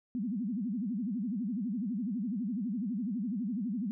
sine tone with vibrato, 220 Hz, A3, in tune, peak -31 dBFS, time 0.15-3.91 s, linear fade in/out 0 ms, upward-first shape sine, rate 12 Hz, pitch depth 280 cents each way, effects none

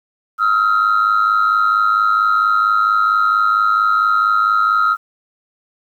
sine tone pair together, 1272 / 1376.4 Hz, D#6 / F6, +38 / -26 cents, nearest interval minor second, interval 136 cents, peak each -13 dBFS, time 0.38-4.97 s, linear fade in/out 50 ms, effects tanh soft clip ceiling -7 dBFS + 8-bit

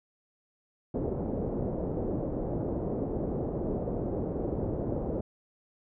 white low-pass noise, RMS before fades -32 dBFS, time 0.94-5.21 s, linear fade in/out 5 ms, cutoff 520 Hz, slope 24 dB/octave, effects none

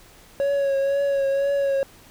triangle tone with vibrato, 554.4 Hz, C#5, in tune, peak -17 dBFS, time 0.4-1.83 s, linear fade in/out 0 ms, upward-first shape triangle, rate 2 Hz, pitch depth 33 cents each way, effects pink hiss -50 dBFS RMS until 2.1 s

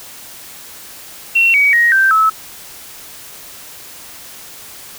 sine tone with pitch steps, 2723 / 2263 / 1881.5 / 1564 / 1300 Hz, F7 / C#7 / A#6 / G6 / E6, -44 / +35 / +16 / -4 / -24 cents, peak -8 dBFS, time 1.35-2.3 s, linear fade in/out 10 ms, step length 190 ms, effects white hiss -35 dBFS RMS until 4.98 s

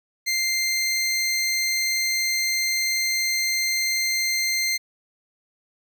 20% pulse tone, 2093 Hz, C7, in tune, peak -16 dBFS, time 0.26-4.78 s, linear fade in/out 20 ms, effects none

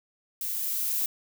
violet noise with level ramp, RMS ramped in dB -32 to -27 dBFS, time 0.41-1.06 s, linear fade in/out 2 ms, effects none

